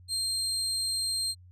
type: tone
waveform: 30% pulse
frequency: 4186 Hz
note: C8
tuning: in tune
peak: -25 dBFS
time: 0.08-1.35 s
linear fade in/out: 50 ms
effects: added 90 Hz sine -50 dBFS peak until 1.51 s + resampled to 32000 Hz